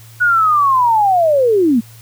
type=linear sweep; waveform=sine; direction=down; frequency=1476 to 210.8 Hz; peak=-9 dBFS; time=0.2-1.81 s; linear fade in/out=20 ms; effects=added 113 Hz sine -38 dBFS peak until 2.01 s + white hiss -44 dBFS RMS until 2.01 s

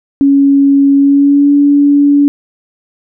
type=tone with pitch glide; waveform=sine; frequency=278.3 to 286.1 Hz; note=C#4 to D4; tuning=+7 to -45 cents; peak=-4 dBFS; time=0.21-2.28 s; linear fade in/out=0 ms; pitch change=+48 cents; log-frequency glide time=0.96-1.52 s; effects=none

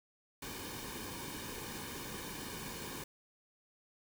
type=noise with comb filter; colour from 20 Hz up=pink; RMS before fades=-44 dBFS; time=0.42-3.04 s; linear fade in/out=5 ms; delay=1.5 ms; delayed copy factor=-0.7; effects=none

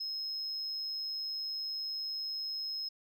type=tone; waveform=sine; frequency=5150 Hz; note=E8; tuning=41 cents flat; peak=-33 dBFS; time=0-2.89 s; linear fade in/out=10 ms; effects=tanh soft clip ceiling -33 dBFS

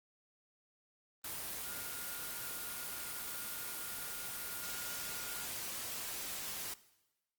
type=tone in noise; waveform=sine; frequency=1421 Hz; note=F6; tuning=30 cents sharp; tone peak=-50 dBFS; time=1.65-5.45 s; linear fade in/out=5 ms; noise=white; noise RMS=-42 dBFS; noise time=1.24-6.74 s; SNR=-11 dB; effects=noise-tail reverb RT60 1.0 s tail -18 dB re dry + Opus 24 kbps

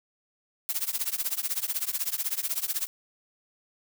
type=noise with tremolo; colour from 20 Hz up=blue; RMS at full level=-26 dBFS; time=0.69-2.87 s; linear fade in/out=0 ms; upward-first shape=triangle; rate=16 Hz; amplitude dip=100%; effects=none

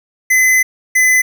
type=tone pair in turn; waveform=square; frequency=2030 / 2019 Hz; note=B6 / B6; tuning=+47 / +38 cents; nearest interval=unison; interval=9 cents; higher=first; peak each=-9 dBFS; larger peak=neither; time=0.3-0.63 / 0.95-1.22 s; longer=first; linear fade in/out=10 ms; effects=none

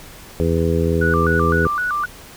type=harmonic tone; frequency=82.9 Hz; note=E2; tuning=10 cents sharp; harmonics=1 / 2 / 3 / 4 / 5 / 6; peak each=-20 / -21 / -25 / -25 / -21 / -24 dBFS; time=0.4-1.67 s; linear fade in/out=0 ms
type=tone with vibrato; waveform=sine; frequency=1318.5 Hz; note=E6; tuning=in tune; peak=-18 dBFS; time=1.01-2.06 s; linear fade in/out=10 ms; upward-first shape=square; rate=3.9 Hz; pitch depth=190 cents each way
effects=pink hiss -40 dBFS RMS until 2.36 s

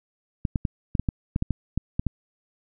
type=clicks; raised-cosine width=5 ms; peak=-11 dBFS; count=12; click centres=0.452 / 0.558 / 0.652 / 0.952 / 0.996 / 1.088 / 1.361 / 1.424 / 1.507 / 1.776 / 1.995 / 2.067 s; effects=none

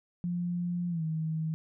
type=tone with pitch glide; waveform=sine; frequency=175.3 to 158.9 Hz; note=F3 to D#3; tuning=+7 to +37 cents; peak=-29 dBFS; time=0.24-1.54 s; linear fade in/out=0 ms; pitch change=-170 cents; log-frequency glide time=0.89-1.03 s; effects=none

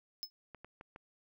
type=tone with exponential decay; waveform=square; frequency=5200 Hz; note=E8; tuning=24 cents flat; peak=-34 dBFS; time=0.23-0.3 s; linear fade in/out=0 ms; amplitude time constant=15 ms
type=clicks; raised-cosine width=0.5 ms; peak=-34 dBFS; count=4; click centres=0.547 / 0.646 / 0.811 / 0.961 s
effects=none

